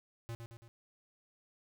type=tone with echo; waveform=square; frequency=116.1 Hz; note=A#2; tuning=7 cents flat; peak=-40 dBFS; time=0.29-0.35 s; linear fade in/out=0 ms; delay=110 ms; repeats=3; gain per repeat=-5 dB; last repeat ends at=0.68 s; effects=none